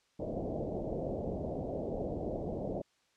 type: low-pass noise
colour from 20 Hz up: white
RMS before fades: -37 dBFS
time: 0.19-2.82 s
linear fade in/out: 10 ms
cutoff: 670 Hz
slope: 48 dB/octave
effects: white hiss -72 dBFS RMS until 3.16 s + low-pass 6000 Hz 12 dB/octave